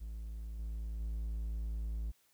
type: tone with level steps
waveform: triangle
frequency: 55 Hz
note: A1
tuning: in tune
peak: -38 / -35 / -33 dBFS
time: 0-2.12 s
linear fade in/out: 20 ms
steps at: 0.59 / 1 s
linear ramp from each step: 5 ms
effects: white hiss -71 dBFS RMS until 2.33 s